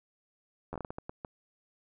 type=slowing click train; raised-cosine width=1 ms; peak=-24 dBFS; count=10; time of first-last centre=0.73-1.248 s; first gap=11 ms; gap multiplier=1.39; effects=none